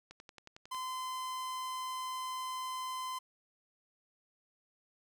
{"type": "click train", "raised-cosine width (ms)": 0.2, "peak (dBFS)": -33, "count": 8, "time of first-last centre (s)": [0.11, 0.746], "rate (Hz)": 11}
{"type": "tone", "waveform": "45% pulse", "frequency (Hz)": 1028, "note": "C6", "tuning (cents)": -31, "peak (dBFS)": -37, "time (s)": [0.71, 3.19], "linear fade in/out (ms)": 10}
{"effects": []}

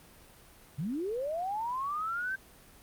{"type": "linear sweep", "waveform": "sine", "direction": "up", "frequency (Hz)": [130.81, 1579], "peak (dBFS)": -31, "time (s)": [0.78, 2.36], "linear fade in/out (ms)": 10, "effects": ["pink hiss -56 dBFS RMS until 2.82 s", "Opus 32 kbps"]}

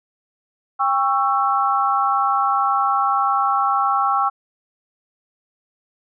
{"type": "chord", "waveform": "sine", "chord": "C# diminished", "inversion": "second", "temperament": "just", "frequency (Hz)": [798.3, 1108.7, 1330.5], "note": ["G5", "C#6", "E6"], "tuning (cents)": [31, 0, 16], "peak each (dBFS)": -20, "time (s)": [0.79, 4.3], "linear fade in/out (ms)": 20, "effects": []}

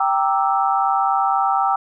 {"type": "chord", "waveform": "sine", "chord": "E half-diminished seventh", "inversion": "first", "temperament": "equal", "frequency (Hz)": [784, 932.3, 1174.7, 1318.5], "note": ["G5", "Bb5", "D6", "E6"], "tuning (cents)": [0, 0, 0, 0], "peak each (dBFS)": [-18, -24, -24, -21], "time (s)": [0, 1.76], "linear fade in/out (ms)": 5, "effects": []}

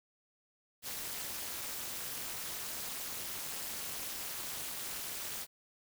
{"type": "noise with amplitude modulation", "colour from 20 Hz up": "white", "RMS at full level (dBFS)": -37, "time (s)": [0.82, 5.47], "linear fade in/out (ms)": 50, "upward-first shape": "sine", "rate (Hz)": 279, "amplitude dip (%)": 90, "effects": []}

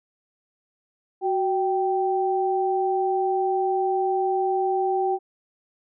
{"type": "tone pair together", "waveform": "sine", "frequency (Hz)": [372.8, 780], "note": ["F#4", "G5"], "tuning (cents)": [13, -9], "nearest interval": "octave + minor second", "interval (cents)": 1278, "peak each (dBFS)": -23, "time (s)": [1.21, 5.19], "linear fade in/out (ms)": 50, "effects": []}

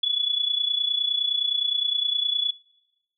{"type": "tone with amplitude modulation", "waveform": "sine", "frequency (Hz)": 3416, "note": "G#7", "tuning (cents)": 48, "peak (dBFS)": -18, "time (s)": [0.03, 2.51], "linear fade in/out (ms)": 5, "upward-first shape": "sine", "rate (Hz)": 29.7, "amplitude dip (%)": 75, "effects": ["noise-tail reverb RT60 1.0 s tail -23 dB re dry"]}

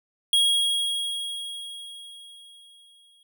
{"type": "tone with exponential decay", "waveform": "square", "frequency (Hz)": 3296, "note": "G#7", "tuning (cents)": -14, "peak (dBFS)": -17, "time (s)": [0.33, 3.23], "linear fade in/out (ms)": 2, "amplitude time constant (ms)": 630, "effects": []}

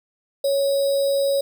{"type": "tone with sample-and-hold", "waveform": "sine", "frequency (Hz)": 554.4, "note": "C#5", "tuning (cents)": 0, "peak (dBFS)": -17, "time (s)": [0.44, 1.41], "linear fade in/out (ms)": 5, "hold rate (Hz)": 4410, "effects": []}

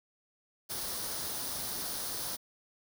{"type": "noise with comb filter", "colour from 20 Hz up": "white", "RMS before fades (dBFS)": -37, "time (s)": [0.69, 2.37], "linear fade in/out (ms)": 20, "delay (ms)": 0.2, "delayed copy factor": 0.55, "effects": []}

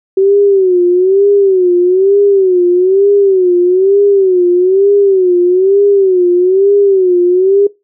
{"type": "tone with vibrato", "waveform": "sine", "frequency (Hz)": 378.1, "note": "F#4", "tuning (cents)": 38, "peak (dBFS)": -5, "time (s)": [0.17, 7.67], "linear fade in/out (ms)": 5, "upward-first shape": "sine", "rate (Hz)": 1.1, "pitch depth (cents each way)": 120, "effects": ["noise-tail reverb RT60 0.2 s tail -19 dB re dry"]}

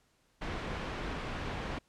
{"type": "low-pass noise", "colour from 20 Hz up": "pink", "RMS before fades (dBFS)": -38, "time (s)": [0.41, 1.79], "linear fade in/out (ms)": 10, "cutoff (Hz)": 2700, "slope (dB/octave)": 12, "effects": ["pink hiss -71 dBFS RMS until 1.88 s", "low-pass 10000 Hz 12 dB/octave"]}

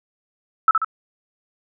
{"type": "tone with echo", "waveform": "sine", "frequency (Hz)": 1313, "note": "E6", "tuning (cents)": -7, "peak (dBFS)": -9, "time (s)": [0.68, 0.71], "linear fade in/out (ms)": 2, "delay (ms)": 68, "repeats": 2, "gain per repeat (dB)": -5, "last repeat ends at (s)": 0.846, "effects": []}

